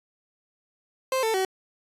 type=tone with pitch steps; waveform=30% pulse; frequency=523.3 / 445.2 / 378.7 Hz; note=C5 / A4 / F#4; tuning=0 / +20 / +40 cents; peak=-20 dBFS; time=1.12-1.45 s; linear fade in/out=2 ms; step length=110 ms; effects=resampled to 32000 Hz